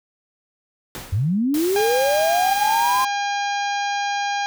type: noise with exponential decay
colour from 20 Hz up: pink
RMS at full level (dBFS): -30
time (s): 0.95-1.46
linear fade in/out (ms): 0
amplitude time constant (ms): 110
type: linear sweep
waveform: sine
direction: up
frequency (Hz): 83.2 to 1047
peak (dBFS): -17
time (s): 1.12-3.05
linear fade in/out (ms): 10
type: noise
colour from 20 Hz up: white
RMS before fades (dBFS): -31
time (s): 1.54-3.05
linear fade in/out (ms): 2
type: harmonic tone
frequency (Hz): 809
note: G#5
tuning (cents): -46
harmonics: 1 / 2 / 3 / 4 / 5 / 6 / 7 / 8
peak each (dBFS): -22 / -28 / -32 / -34 / -36 / -38 / -39 / -40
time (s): 1.76-4.46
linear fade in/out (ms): 0
effects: none